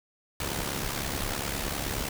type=noise with amplitude modulation; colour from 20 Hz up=pink; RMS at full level=-29 dBFS; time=0.4-2.09 s; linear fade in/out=2 ms; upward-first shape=sine; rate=69.7 Hz; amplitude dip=65%; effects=none